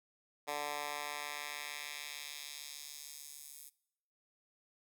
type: tone with high-pass filter sweep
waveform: 10% pulse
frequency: 146.6 Hz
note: D3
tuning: 3 cents flat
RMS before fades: -44 dBFS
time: 0.47-3.7 s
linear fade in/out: 20 ms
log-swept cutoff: 670 to 9900 Hz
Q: 0.96
effects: noise-tail reverb RT60 0.8 s tail -23 dB re dry